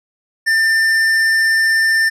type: tone with tanh clipping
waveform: sine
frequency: 1792 Hz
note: A6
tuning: 31 cents sharp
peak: -13 dBFS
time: 0.46-2.1 s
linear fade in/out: 20 ms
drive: 12 dB
effects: none